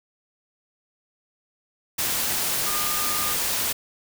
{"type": "tone in noise", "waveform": "sine", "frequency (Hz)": 1214, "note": "D#6", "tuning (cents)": -43, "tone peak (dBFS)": -31, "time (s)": [2.66, 3.34], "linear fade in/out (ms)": 10, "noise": "white", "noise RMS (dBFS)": -25, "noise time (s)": [1.98, 3.73], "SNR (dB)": -9, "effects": []}